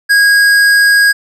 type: tone with hard clipping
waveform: triangle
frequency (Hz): 1641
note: G#6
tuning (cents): -21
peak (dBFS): -7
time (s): 0.09-1.13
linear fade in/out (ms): 20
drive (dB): 16
effects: none